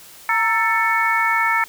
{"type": "harmonic tone with a mistuned harmonic", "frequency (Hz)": 442.8, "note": "A4", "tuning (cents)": 11, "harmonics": [2, 3, 4, 5], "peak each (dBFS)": [-21, -21, -21, -21], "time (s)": [0.29, 1.64], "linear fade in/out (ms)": 2, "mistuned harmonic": 2, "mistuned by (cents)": 70, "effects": ["white hiss -43 dBFS RMS until 1.68 s"]}